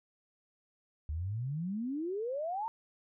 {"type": "exponential sweep", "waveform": "sine", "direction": "up", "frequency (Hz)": [71.8, 932], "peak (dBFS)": -33, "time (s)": [1.09, 2.68], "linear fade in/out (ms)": 0, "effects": []}